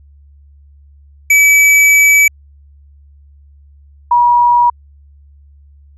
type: tone pair in turn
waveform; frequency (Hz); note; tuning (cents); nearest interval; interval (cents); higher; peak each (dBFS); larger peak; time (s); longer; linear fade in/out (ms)
square / sine; 2294 / 962; D7 / B5; -41 / -46; octave + minor third; 1505; first; -6; neither; 1.3-2.28 / 4.11-4.7; first; 5
effects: added 71 Hz sine -40 dBFS peak until 5.97 s + resampled to 32000 Hz